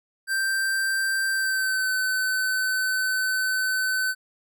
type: tone with pitch glide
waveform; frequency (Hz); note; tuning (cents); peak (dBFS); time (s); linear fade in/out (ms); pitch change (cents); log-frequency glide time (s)
square; 1568 to 1519.8; G6 to F#6; 0 to +46; -23; 0.27-4.15; 50; -54; 1.31-1.91
effects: none